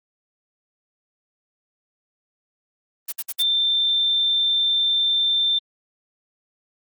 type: noise bursts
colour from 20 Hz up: blue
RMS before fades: -27 dBFS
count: 4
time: 3.08-3.427 s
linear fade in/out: 10 ms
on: 44 ms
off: 57 ms
type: tone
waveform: sine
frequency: 3570 Hz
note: A7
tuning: 24 cents sharp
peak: -17 dBFS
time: 3.39-5.59 s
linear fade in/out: 10 ms
effects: Opus 32 kbps